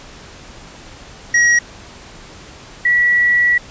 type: tone pair in turn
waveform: square / sine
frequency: 1904 / 1940.6 Hz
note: A#6 / B6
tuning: +36 / -31 cents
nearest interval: unison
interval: 33 cents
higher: second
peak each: -10 dBFS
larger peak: neither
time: 1.34-1.59 / 2.85-3.58 s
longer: second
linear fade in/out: 5 ms
effects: pink hiss -38 dBFS RMS until 3.7 s + resampled to 16000 Hz